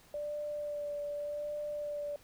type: tone with vibrato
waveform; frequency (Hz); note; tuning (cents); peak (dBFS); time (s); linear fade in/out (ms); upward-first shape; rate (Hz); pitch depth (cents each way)
sine; 587.3; D5; 0; -35; 0.14-2.16; 2; sine; 0.85; 16
effects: pink hiss -61 dBFS RMS until 2.23 s